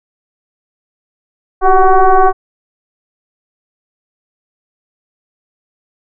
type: tone with frequency modulation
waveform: sine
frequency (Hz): 370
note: F#4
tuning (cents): 0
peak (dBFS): -4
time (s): 1.61-2.33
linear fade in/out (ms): 50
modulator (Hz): 379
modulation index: 2
effects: none